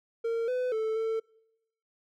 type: tone with pitch steps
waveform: triangle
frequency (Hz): 459.1 / 503 / 439.9 / 446.5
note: A#4 / B4 / A4 / A4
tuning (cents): -26 / +32 / 0 / +25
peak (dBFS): -25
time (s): 0.24-1.2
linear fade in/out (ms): 10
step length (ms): 240
effects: noise-tail reverb RT60 0.9 s tail -26 dB re dry